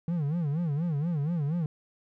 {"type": "tone with vibrato", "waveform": "triangle", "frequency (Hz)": 157.3, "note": "D#3", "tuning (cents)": 19, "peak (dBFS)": -24, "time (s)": [0.08, 1.66], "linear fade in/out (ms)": 2, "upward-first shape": "sine", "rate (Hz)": 4.2, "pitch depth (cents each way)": 200, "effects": []}